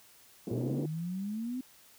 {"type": "band-pass noise", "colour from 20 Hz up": "pink", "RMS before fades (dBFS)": -35, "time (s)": [0.47, 0.86], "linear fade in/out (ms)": 5, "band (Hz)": [220, 420], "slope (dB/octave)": 24}
{"type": "exponential sweep", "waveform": "sine", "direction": "up", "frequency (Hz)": [116.54, 261.6], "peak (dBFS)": -33, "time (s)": [0.51, 1.61], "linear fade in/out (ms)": 5}
{"effects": ["white hiss -59 dBFS RMS until 1.98 s"]}